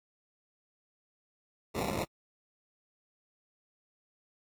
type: noise with sample-and-hold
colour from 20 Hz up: white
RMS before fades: -33 dBFS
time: 1.74-2.05 s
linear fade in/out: 20 ms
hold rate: 1575 Hz
effects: high-pass 60 Hz 12 dB/octave + AAC 64 kbps